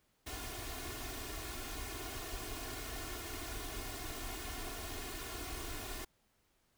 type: noise with comb filter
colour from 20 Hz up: pink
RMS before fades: -43 dBFS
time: 0.26-6.05 s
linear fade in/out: 10 ms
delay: 2.8 ms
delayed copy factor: +1
effects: pink hiss -75 dBFS RMS until 6.77 s